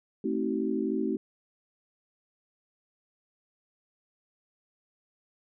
sine chord, A diminished seventh, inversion none, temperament just, 220 / 264 / 316.8 / 380.2 Hz, A3 / C4 / Eb4 / Gb4, 0 / +16 / +31 / +47 cents, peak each -32 dBFS, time 0.24-1.17 s, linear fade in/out 5 ms, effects none

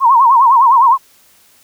sine tone with vibrato, 1003 Hz, B5, 26 cents sharp, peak -5 dBFS, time 0-0.98 s, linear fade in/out 50 ms, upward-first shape sine, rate 9.8 Hz, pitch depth 160 cents each way, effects white hiss -49 dBFS RMS until 1.63 s

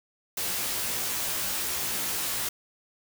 white noise with comb filter, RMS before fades -30 dBFS, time 0.37-2.49 s, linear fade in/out 5 ms, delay 16 ms, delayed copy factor +0.9, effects none

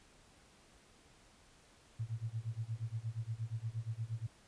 sine tone with tremolo, 112.9 Hz, A2, 45 cents sharp, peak -34 dBFS, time 1.99-4.27 s, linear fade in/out 10 ms, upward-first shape sine, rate 8.5 Hz, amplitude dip 95%, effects pink hiss -64 dBFS RMS until 4.47 s + resampled to 22050 Hz

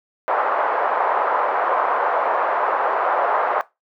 white band-pass noise, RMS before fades -20 dBFS, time 0.28-3.61 s, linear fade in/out 0 ms, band 530 to 1200 Hz, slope 24 dB/octave, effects noise-tail reverb RT60 0.2 s tail -18 dB re dry

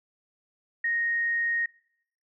sine tone, 1864.7 Hz, A#6, in tune, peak -24 dBFS, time 0.84-1.66 s, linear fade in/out 5 ms, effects noise-tail reverb RT60 0.7 s tail -23 dB re dry

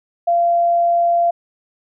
sine tone, 688 Hz, F5, 26 cents flat, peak -12 dBFS, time 0.27-1.31 s, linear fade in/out 10 ms, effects none

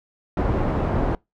pink low-pass noise, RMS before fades -22 dBFS, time 0.37-1.15 s, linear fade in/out 2 ms, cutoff 850 Hz, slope 12 dB/octave, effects noise-tail reverb RT60 0.2 s tail -25 dB re dry

